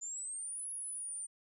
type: exponential two-way sweep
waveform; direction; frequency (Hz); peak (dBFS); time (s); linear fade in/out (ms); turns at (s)
sine; up then down; 7040 to 10548 to 8980; -39; 0.01-1.27; 20; 0.71
effects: none